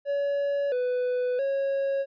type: tone with pitch steps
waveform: triangle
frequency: 566 / 497.5 / 549 Hz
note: C#5 / B4 / C#5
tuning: +36 / +13 / -17 cents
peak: -22 dBFS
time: 0.05-2.06 s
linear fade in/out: 50 ms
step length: 670 ms
effects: resampled to 11025 Hz